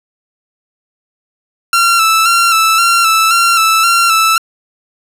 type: tone with vibrato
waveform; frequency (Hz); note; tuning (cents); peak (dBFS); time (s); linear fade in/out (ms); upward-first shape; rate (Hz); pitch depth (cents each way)
sawtooth; 1344; E6; +33; -4; 1.73-4.38; 2; square; 1.9; 35
effects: resampled to 32000 Hz + 7-bit